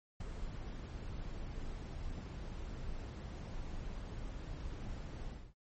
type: noise with ADSR envelope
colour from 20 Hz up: brown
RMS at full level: -37 dBFS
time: 0.2-5.54 s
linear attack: 9 ms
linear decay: 15 ms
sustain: -6 dB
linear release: 280 ms
effects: MP3 32 kbps